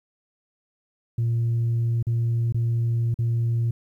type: tone with dropouts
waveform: sine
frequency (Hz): 116.54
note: A#2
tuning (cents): 0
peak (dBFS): -18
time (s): 1.18-3.71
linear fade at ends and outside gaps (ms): 5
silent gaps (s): 2.027-2.068 / 2.524-2.544 / 3.143-3.188
effects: tanh soft clip ceiling -18 dBFS + 10-bit